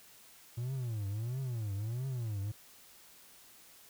triangle tone with vibrato, 115 Hz, A#2, 23 cents flat, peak -32 dBFS, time 0.57-2.52 s, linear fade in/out 10 ms, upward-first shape triangle, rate 1.5 Hz, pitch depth 300 cents each way, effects white hiss -58 dBFS RMS until 3.89 s

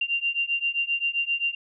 sine beating tone pair, 2773 / 2780.6 Hz, F7 / F7, -13 / -8 cents, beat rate 7.6 Hz, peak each -27 / -26 dBFS, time 0.01-1.55 s, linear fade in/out 5 ms, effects none

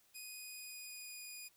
10% pulse tone with pitch glide, 2489 to 2463 Hz, D#7 to D#7, 0 to -18 cents, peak -39 dBFS, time 0.14-1.49 s, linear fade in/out 20 ms, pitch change -18 cents, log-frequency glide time 0.29-1.21 s, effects white hiss -71 dBFS RMS until 1.56 s

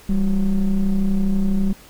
triangle ring-modulated tone, 89.9 Hz, F#2, 49 cents flat, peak -10 dBFS, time 0.09-1.73 s, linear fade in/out 5 ms, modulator 106 Hz, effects pink hiss -46 dBFS RMS until 1.89 s

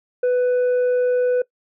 triangle tone with tanh clipping, 496.7 Hz, B4, 10 cents sharp, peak -16 dBFS, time 0.23-1.42 s, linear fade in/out 5 ms, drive 8 dB, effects noise-tail reverb RT60 0.1 s tail -21 dB re dry

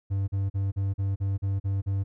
triangle tone bursts, 98 Hz, G2, in tune, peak -22 dBFS, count 9, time 0.1-2.04 s, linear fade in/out 20 ms, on 180 ms, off 40 ms, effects none

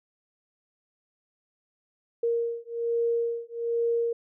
sine beating tone pair, 466.2 / 467.4 Hz, A#4 / A#4, 0 / +5 cents, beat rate 1.2 Hz, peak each -28 dBFS, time 2.23-4.13 s, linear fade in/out 5 ms, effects none

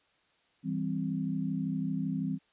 sine chord, C major, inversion first, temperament just, 163.52 / 196.22 / 261.6 Hz, E3 / G3 / C4, -14 / +2 / 0 cents, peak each -34 dBFS, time 0.63-2.39 s, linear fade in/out 50 ms, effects white hiss -69 dBFS RMS until 2.52 s + resampled to 8000 Hz

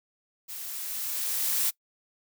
blue noise with level ramp, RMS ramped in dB -39 to -25 dBFS, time 0.48-1.71 s, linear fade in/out 20 ms, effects noise-tail reverb RT60 0.1 s tail -23 dB re dry

